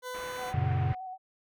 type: tone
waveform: 20% pulse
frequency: 502 Hz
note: B4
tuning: 28 cents sharp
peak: -31 dBFS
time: 0.02-0.54 s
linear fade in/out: 50 ms
type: low-pass noise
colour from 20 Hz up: white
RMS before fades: -45 dBFS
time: 0.14-0.95 s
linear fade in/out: 5 ms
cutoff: 2200 Hz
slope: 24 dB/octave
type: tone with vibrato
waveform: sine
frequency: 748 Hz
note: F#5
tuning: 19 cents sharp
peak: -37 dBFS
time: 0.37-1.18 s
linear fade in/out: 50 ms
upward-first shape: square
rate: 7.9 Hz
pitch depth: 21 cents each way
type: chord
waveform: triangle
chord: F# major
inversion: none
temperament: equal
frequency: 92.5 / 116.54 / 138.59 Hz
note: F#2 / A#2 / C#3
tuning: 0 / 0 / 0 cents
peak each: -28 dBFS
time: 0.54-0.93 s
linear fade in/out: 5 ms
effects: none